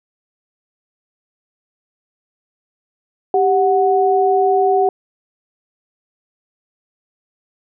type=tone pair together; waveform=sine; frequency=392 / 739.1 Hz; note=G4 / F#5; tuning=0 / -2 cents; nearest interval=major seventh; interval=1098 cents; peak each=-14 dBFS; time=3.34-4.89 s; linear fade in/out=2 ms; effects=none